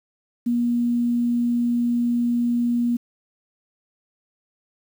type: tone with quantisation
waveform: sine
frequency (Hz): 239.1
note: A#3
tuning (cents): +44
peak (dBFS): -18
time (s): 0.46-2.97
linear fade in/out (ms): 10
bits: 8
effects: none